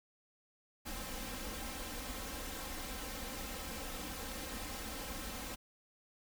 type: noise with comb filter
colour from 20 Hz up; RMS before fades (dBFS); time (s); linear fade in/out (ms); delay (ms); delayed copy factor
pink; -43; 0.85-5.56; 20; 3.8; +0.8
effects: none